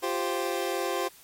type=chord; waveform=25% pulse; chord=F suspended second; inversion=none; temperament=equal; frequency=349.2 / 392 / 523.3 Hz; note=F4 / G4 / C5; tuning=0 / 0 / 0 cents; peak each=-28 dBFS; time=0.02-1.09 s; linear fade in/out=20 ms; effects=white hiss -53 dBFS RMS until 1.23 s + MP3 64 kbps